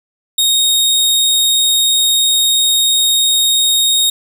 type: tone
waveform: sawtooth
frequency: 3729 Hz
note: A#7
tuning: in tune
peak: -7 dBFS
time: 0.38-4.1 s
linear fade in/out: 5 ms
effects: none